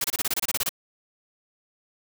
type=noise bursts; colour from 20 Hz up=white; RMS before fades=-25 dBFS; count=12; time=0.01-0.692 s; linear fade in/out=5 ms; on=33 ms; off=26 ms; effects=none